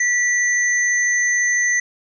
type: tone pair together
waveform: sine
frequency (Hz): 1952 / 6202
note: B6 / G8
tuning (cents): -21 / -19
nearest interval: octave + minor sixth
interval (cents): 2002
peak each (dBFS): -16 / -22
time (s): 0-1.8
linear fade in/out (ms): 5
effects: none